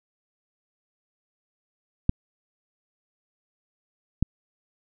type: clicks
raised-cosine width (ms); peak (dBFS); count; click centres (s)
5; -6 / -8; 2; 2.094 / 4.226
effects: none